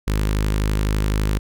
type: tone with notch filter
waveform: sawtooth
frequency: 51.91 Hz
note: G#1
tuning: in tune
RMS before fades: -20 dBFS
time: 0.07-1.39 s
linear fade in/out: 10 ms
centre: 710 Hz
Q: 1.7
effects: none